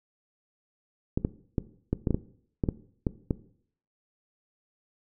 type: clicks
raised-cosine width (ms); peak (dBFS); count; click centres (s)
3; -12; 11; 1.175 / 1.249 / 1.582 / 1.93 / 2.072 / 2.107 / 2.145 / 2.638 / 2.688 / 3.068 / 3.308
effects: noise-tail reverb RT60 0.6 s tail -17 dB re dry